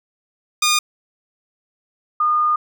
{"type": "tone pair in turn", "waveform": ["10% pulse", "sine"], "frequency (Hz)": [1220, 1220], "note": ["D#6", "D#6"], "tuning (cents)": [-34, -34], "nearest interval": "unison", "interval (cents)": 0, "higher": "neither", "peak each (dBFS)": [-6, -14], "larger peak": "first", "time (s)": [[0.62, 0.79], [2.2, 2.56]], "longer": "second", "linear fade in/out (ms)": 5, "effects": []}